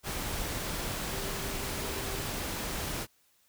sine tone in noise, 391.5 Hz, G4, 2 cents flat, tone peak -43 dBFS, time 1.09-2.27 s, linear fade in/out 50 ms, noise pink, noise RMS -35 dBFS, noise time 0.03-3.07 s, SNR -11 dB, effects white hiss -68 dBFS RMS until 3.48 s

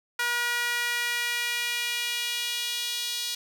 sawtooth tone with high-pass filter sweep, 480 Hz, B4, 49 cents flat, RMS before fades -29 dBFS, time 0.19-3.35 s, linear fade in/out 5 ms, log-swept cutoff 1500 to 3800 Hz, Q 2, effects none

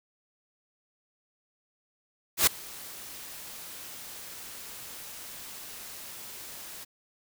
white noise with ADSR envelope, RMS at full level -19 dBFS, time 2.37-6.85 s, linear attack 100 ms, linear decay 5 ms, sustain -24 dB, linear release 18 ms, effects none

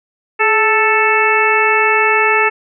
harmonic tone with a mistuned harmonic, 440 Hz, A4, in tune, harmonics 1 / 2 / 3 / 4 / 5 / 6, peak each -17 / -17 / -17 / -17 / -17 / -17 dBFS, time 0.39-2.5 s, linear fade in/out 20 ms, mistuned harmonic 1, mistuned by -54 cents, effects none

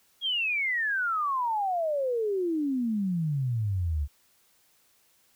sine exponential sweep, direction down, 3322 to 68.7 Hz, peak -25 dBFS, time 0.21-4.08 s, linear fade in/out 50 ms, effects white hiss -65 dBFS RMS until 5.35 s

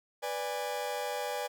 40% pulse chord, G# diminished, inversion first, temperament equal with one note detuned, 493.9 / 587.3 / 820.6 Hz, B4 / D5 / G#5, 0 / 0 / -21 cents, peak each -37 / -37 / -36 dBFS, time 0.22-1.48 s, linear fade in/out 20 ms, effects none

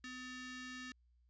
sawtooth ring-modulated tone, 1012 Hz, B5, 42 cents sharp, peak -39 dBFS, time 0.04-0.92 s, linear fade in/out 2 ms, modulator 758 Hz, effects added 60 Hz sine -68 dBFS peak until 1.29 s + resampled to 16000 Hz

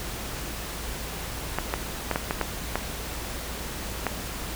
clicks, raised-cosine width 0.5 ms, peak -9 dBFS, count 8, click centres 1.586 / 1.739 / 2.113 / 2.159 / 2.309 / 2.413 / 2.756 / 4.067 s, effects added 56 Hz sine -38 dBFS peak until 4.55 s + pink hiss -35 dBFS RMS until 4.55 s

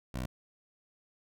15% pulse tone, 63.1 Hz, B1, 38 cents sharp, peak -28 dBFS, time 0.14-0.26 s, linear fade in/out 5 ms, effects none

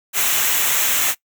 white noise with comb filter, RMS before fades -18 dBFS, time 0.13-1.15 s, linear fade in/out 50 ms, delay 0.21 ms, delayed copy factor -0.6, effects noise-tail reverb RT60 0.1 s tail -20 dB re dry

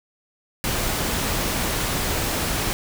pink noise, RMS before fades -24 dBFS, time 0.64-2.73 s, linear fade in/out 0 ms, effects none

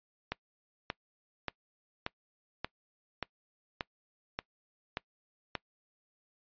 click train, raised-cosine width 0.3 ms, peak -17 dBFS, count 10, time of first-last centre 0.32-5.553 s, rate 1.72 Hz, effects noise-tail reverb RT60 0.1 s tail -23 dB re dry + resampled to 11025 Hz

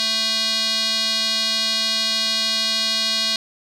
square tone with band-pass filter, 221.7 Hz, A3, 13 cents sharp, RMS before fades -21 dBFS, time 0-3.36 s, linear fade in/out 0 ms, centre 4200 Hz, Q 4.4, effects none

